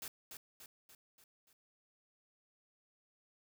white noise with echo, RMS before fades -45 dBFS, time 0.02-0.08 s, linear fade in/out 2 ms, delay 290 ms, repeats 5, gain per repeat -5 dB, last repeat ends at 1.53 s, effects none

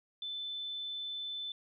sine tone, 3520 Hz, A7, in tune, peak -37 dBFS, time 0.22-1.52 s, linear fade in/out 2 ms, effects none

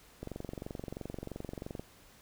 click train, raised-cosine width 2 ms, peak -26 dBFS, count 37, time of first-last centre 0.23-1.795 s, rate 23 Hz, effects pink hiss -59 dBFS RMS until 2.21 s

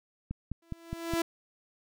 click train, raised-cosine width 5 ms, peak -22 dBFS, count 5, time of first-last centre 0.31-1.136 s, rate 4.84 Hz
sawtooth tone with exponential growth, 333.9 Hz, E4, 22 cents sharp, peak -21 dBFS, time 0.62-1.22 s, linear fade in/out 5 ms, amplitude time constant 130 ms
effects none

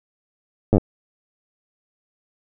slowing click train, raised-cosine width 2 ms, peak -3 dBFS, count 6, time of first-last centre 0.73-0.781 s, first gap 9 ms, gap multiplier 1.06, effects none

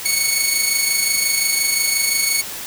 10% pulse tone with amplitude modulation, 2217 Hz, C#7, in tune, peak -5 dBFS, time 0.05-2.42 s, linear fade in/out 10 ms, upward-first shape sine, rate 25.7 Hz, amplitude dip 45%, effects white hiss -30 dBFS RMS until 2.66 s

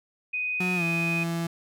sine tone, 2495 Hz, D#7, 4 cents sharp, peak -26 dBFS, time 0.33-1.24 s, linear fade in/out 10 ms
35% pulse tone with pitch glide, 181.9 to 167.77 Hz, F#3 to E3, -29 to +31 cents, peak -25 dBFS, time 0.6-1.47 s, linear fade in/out 5 ms, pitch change -140 cents, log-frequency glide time 0.75-0.83 s
effects none

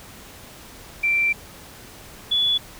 sine tone pair in turn, 2349 / 3425 Hz, D7 / A7, 0 / -47 cents, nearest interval perfect fifth, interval 653 cents, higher second, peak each -17 dBFS, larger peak neither, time 1.03-1.33 / 2.31-2.58 s, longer first, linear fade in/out 10 ms, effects pink hiss -43 dBFS RMS until 2.79 s

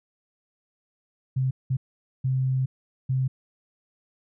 sine tone bursts at uneven times, 130.81 Hz, C3, in tune, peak -21 dBFS, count 4, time 1.36-1.51 / 1.7-1.77 / 2.24-2.66 / 3.09-3.28 s, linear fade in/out 10 ms, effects none

